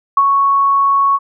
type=tone with ADSR envelope; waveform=sine; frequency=1108.7 Hz; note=C#6; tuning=in tune; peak=-5 dBFS; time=0.17-1.19 s; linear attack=4 ms; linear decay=47 ms; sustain=-4 dB; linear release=40 ms; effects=none